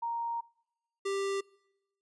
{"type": "tone pair in turn", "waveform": ["sine", "square"], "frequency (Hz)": [932.3, 393.7], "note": ["A#5", "G4"], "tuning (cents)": [0, 8], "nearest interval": "octave + minor third", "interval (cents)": 1492, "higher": "first", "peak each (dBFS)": [-31, -31], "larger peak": "neither", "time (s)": [[0.02, 0.41], [1.05, 1.41]], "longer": "first", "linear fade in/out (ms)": 10, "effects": ["noise-tail reverb RT60 0.9 s tail -25 dB re dry", "resampled to 22050 Hz"]}